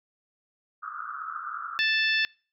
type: band-pass noise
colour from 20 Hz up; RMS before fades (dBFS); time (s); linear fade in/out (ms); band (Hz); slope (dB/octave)
white; -36; 0.82-1.79; 20; 1200 to 1400; 96
type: harmonic tone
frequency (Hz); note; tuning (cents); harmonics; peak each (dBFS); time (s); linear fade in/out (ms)
880; A5; 0; 2 / 3 / 4 / 5 / 6; -25 / -27 / -29 / -35 / -36; 1.79-2.25; 0
effects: noise-tail reverb RT60 0.4 s tail -26 dB re dry